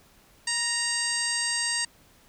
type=harmonic tone with a mistuned harmonic; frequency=932.3 Hz; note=A#5; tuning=in tune; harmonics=1 / 2 / 3 / 4 / 5 / 6 / 7 / 8 / 9; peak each=-40 / -31 / -37 / -42 / -30 / -40 / -37 / -39 / -30 dBFS; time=0.47-1.85 s; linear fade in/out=5 ms; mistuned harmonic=1; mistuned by=+38 cents; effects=pink hiss -58 dBFS RMS until 2.28 s